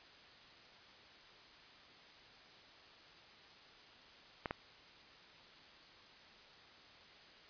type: clicks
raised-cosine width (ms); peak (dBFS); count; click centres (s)
0.5; -23; 2; 4.458 / 4.509
effects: white hiss -59 dBFS RMS until 7.49 s + resampled to 11025 Hz